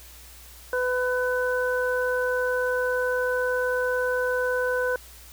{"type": "harmonic tone", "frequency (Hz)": 501, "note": "B4", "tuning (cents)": 25, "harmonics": [1, 2, 3], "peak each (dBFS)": [-24, -33, -27], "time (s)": [0.73, 4.96], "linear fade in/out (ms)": 2, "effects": ["added 60 Hz sine -48 dBFS peak until 5.32 s", "white hiss -48 dBFS RMS until 5.32 s"]}